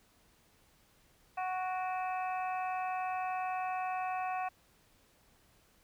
harmonic tone with a mistuned harmonic, 370 Hz, F#4, in tune, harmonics 2 / 3 / 4 / 5 / 6 / 7, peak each -34 / -41 / -47 / -49 / -52 / -46 dBFS, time 1.37-4.49 s, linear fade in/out 10 ms, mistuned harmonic 6, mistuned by +92 cents, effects pink hiss -67 dBFS RMS until 5.83 s

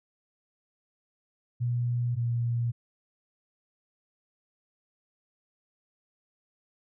sine tone pair in turn, 120.9 / 118.55 Hz, B2 / A#2, -36 / +30 cents, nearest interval unison, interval 34 cents, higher first, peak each -25 / -25 dBFS, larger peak neither, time 1.6-2.16 / 2.16-2.72 s, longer neither, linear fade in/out 20 ms, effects none

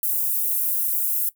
pink high-pass noise, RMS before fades -23 dBFS, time 0.03-1.29 s, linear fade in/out 2 ms, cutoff 12000 Hz, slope 24 dB/octave, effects noise-tail reverb RT60 0.1 s tail -17 dB re dry

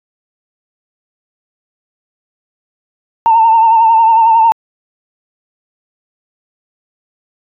sine tone with vibrato, 903 Hz, A5, 45 cents sharp, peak -4 dBFS, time 3.26-4.52 s, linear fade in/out 0 ms, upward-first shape sine, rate 11 Hz, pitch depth 48 cents each way, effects tanh soft clip ceiling 0 dBFS

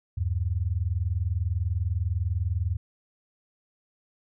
sine tone pair together, 79.19 / 99.2 Hz, D#2 / G2, +31 / +21 cents, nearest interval major third, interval 390 cents, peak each -27 dBFS, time 0.17-2.77 s, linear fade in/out 10 ms, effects none

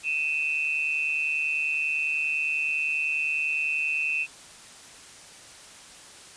sine tone pair together, 2520 / 2670 Hz, D#7 / E7, +21 / +22 cents, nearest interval minor second, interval 101 cents, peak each -27 dBFS, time 0.03-4.27 s, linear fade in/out 50 ms, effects white hiss -47 dBFS RMS until 6.36 s + resampled to 22050 Hz

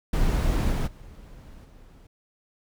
brown noise with level steps, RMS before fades -23 / -25 / -45 / -49 dBFS, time 0.13-2.07 s, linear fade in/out 5 ms, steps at 0.71 / 0.86 / 1.64 s, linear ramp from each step 20 ms, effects none

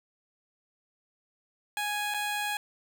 15% pulse tone with dropouts, 830.6 Hz, G#5, in tune, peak -23 dBFS, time 1.77-2.57 s, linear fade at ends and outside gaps 1 ms, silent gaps 2.14-2.144 s, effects none

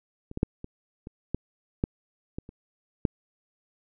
clicks, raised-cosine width 3 ms, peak -27 / -18 / -8 / -24 / -26 / -14 / -11 / -20 / -30 / -9 dBFS, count 10, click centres 0.314 / 0.374 / 0.431 / 0.644 / 1.071 / 1.346 / 1.839 / 2.385 / 2.491 / 3.052 s, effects none

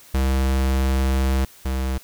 square tone pair in turn, 66.2 / 65.59 Hz, C2 / C2, +21 / +5 cents, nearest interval unison, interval 16 cents, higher first, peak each -18 / -22 dBFS, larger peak first, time 0.14-1.45 / 1.65-1.98 s, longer first, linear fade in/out 5 ms, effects white hiss -48 dBFS RMS until 2.03 s

